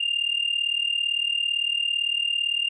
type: tone with amplitude modulation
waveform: sine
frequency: 2804 Hz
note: F7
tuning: 6 cents sharp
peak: -17 dBFS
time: 0-2.69 s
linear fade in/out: 10 ms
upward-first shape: sine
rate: 37.8 Hz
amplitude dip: 85%
effects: tanh soft clip ceiling -17 dBFS